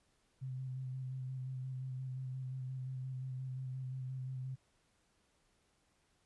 sine tone with vibrato, 129.9 Hz, C3, 12 cents flat, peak -39 dBFS, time 0.41-4.56 s, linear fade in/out 20 ms, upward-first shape square, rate 5.7 Hz, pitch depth 19 cents each way, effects pink hiss -75 dBFS RMS until 6.25 s + resampled to 24000 Hz

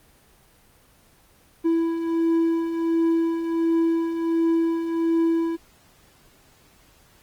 triangle beating tone pair, 329.6 / 331 Hz, E4 / E4, 0 / +7 cents, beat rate 1.4 Hz, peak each -26 / -18 dBFS, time 1.64-5.57 s, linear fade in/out 20 ms, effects pink hiss -56 dBFS RMS until 7.22 s + Opus 24 kbps

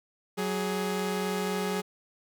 sawtooth tone pair together, 186.4 / 416.8 Hz, F#3 / G#4, +13 / +6 cents, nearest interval octave + major second, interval 1393 cents, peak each -27 dBFS, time 0.37-1.82 s, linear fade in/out 20 ms, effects none

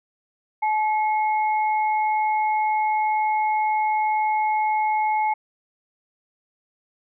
sine tone pair together, 859 / 2171 Hz, A5 / C#7, -42 / -37 cents, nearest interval octave + major third, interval 1605 cents, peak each -19 / -30 dBFS, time 0.62-5.34 s, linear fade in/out 10 ms, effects none

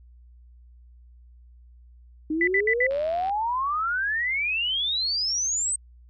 sine exponential sweep, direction up, 303.5 to 8372 Hz, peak -23 dBFS, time 2.3-5.76 s, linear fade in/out 5 ms
sine tone bursts, 1991 Hz, B6, 14 cents sharp, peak -19 dBFS, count 4, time 2.41-2.867 s, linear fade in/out 2 ms, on 64 ms, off 67 ms
click train, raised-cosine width 0.3 ms, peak -26 dBFS, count 33, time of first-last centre 2.91-3.296 s, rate 83 Hz
effects added 60 Hz sine -48 dBFS peak until 6.09 s

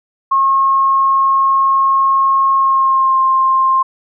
sine tone with pitch glide, 1082 to 1057.3 Hz, C#6 to C6, -42 to +18 cents, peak -9 dBFS, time 0.31-3.83 s, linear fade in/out 10 ms, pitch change -40 cents, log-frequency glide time 2.54-3.19 s, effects none

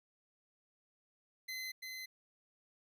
25% pulse tone with echo, 2047 Hz, C7, 38 cents flat, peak -37 dBFS, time 1.48-1.72 s, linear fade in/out 10 ms, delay 340 ms, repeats 1, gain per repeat -3 dB, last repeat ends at 2.06 s, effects none

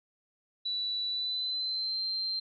sine tone with pitch glide, 3951 to 4145 Hz, B7 to C8, 0 to -17 cents, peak -30 dBFS, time 0.65-2.4 s, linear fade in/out 10 ms, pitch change +83 cents, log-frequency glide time 1.09-2.01 s, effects none

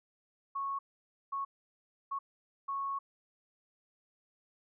sine tone bursts at uneven times, 1103 Hz, C#6, 9 cents flat, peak -33 dBFS, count 4, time 0.55-0.79 / 1.32-1.45 / 2.11-2.19 / 2.68-2.99 s, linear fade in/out 10 ms, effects none

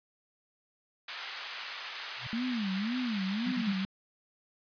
white band-pass noise, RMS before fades -41 dBFS, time 1.08-3.85 s, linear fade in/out 5 ms, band 1100 to 3600 Hz, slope 12 dB/octave
sine tone with exponential growth, 124.1 Hz, B2, 9 cents sharp, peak -36 dBFS, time 2.16-2.27 s, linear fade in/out 5 ms, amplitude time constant 23 ms
sine tone with vibrato, 219.3 Hz, A3, 6 cents flat, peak -30 dBFS, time 2.33-3.85 s, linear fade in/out 0 ms, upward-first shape sine, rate 1.9 Hz, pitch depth 260 cents each way
sine tone bursts, 192.1 Hz, G3, 35 cents flat, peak -32 dBFS, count 3, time 3.46-3.727 s, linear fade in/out 10 ms, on 63 ms, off 39 ms
effects resampled to 11025 Hz

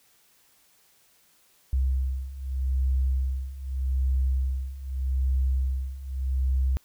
sine beating tone pair, 65 / 65.82 Hz, C2 / C2, -11 / +11 cents, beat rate 0.82 Hz, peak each -28 / -25 dBFS, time 1.73-6.77 s, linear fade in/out 0 ms, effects white hiss -62 dBFS RMS until 6.84 s

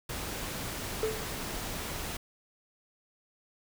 pink noise, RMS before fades -37 dBFS, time 0.09-2.17 s, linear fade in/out 5 ms
triangle tone with exponential decay, 438.4 Hz, A4, 6 cents flat, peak -23 dBFS, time 1.03-1.36 s, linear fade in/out 1 ms, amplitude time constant 71 ms
effects none

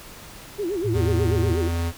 sine tone with vibrato, 371.7 Hz, F#4, 8 cents sharp, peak -23 dBFS, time 0.58-1.69 s, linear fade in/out 20 ms, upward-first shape sine, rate 8.2 Hz, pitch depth 210 cents each way
sine tone, 110.2 Hz, A2, 3 cents sharp, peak -22 dBFS, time 0.84-1.54 s, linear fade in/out 20 ms
square tone with pitch glide, 83.1 to 84.31 Hz, E2 to E2, +15 to +40 cents, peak -23 dBFS, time 0.92-1.93 s, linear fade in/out 50 ms, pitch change +25 cents, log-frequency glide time 1.49-1.63 s
effects pink hiss -42 dBFS RMS until 1.97 s

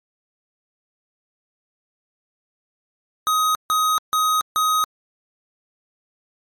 square tone bursts, 1257 Hz, D#6, 17 cents sharp, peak -17 dBFS, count 4, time 3.27-4.84 s, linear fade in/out 0 ms, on 280 ms, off 150 ms, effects MP3 64 kbps

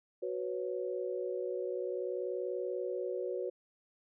sine chord, F# suspended fourth, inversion none, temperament equal, 370 / 493.9 / 554.4 Hz, F#4 / B4 / C#5, 0 / 0 / 0 cents, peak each -37 / -38 / -40 dBFS, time 0.22-3.5 s, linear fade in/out 10 ms, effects none

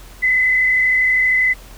sine tone with frequency modulation, 2023 Hz, B6, 41 cents sharp, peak -12 dBFS, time 0.22-1.54 s, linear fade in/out 20 ms, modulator 32.7 Hz, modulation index 1, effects added 43 Hz sine -38 dBFS peak until 1.77 s + pink hiss -43 dBFS RMS until 1.77 s

